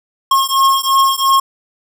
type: beating tone pair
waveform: square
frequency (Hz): 1079 / 1081.9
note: C#6 / C#6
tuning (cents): -47 / -42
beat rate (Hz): 2.9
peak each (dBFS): -14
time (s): 0.31-1.4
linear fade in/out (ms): 5
effects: none